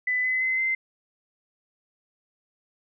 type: tone with pitch steps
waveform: sine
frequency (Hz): 2000 / 2024 / 2049 / 2074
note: B6 / B6 / C7 / C7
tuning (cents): +21 / +42 / -37 / -16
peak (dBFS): -22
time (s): 0.07-0.75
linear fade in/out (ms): 5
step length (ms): 170
effects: none